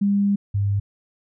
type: tone pair in turn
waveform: sine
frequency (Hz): 201 / 100.5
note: G3 / G2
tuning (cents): +44 / +44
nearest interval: octave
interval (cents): 1200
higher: first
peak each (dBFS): -16 / -18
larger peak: first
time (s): 0.01-0.36 / 0.54-0.8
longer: first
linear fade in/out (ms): 10
effects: none